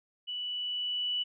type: tone with level ramp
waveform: sine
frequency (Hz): 2960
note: F#7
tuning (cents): 0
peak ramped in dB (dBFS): -34 to -28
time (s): 0.27-1.24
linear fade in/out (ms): 20
effects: none